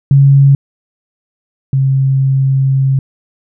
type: tone pair in turn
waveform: sine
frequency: 138.59 / 134.64 Hz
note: C#3 / C3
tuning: 0 / +50 cents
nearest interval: minor second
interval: 50 cents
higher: first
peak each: -3 / -8 dBFS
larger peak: first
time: 0.11-0.55 / 1.73-2.99 s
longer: second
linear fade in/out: 2 ms
effects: none